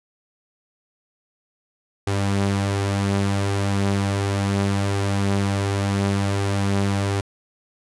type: tone pair together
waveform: sawtooth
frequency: 99.34 / 197.3 Hz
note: G2 / G3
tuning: +24 / +11 cents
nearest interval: octave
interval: 1187 cents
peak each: -16 / -24 dBFS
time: 2.07-7.21 s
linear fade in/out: 5 ms
effects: resampled to 24000 Hz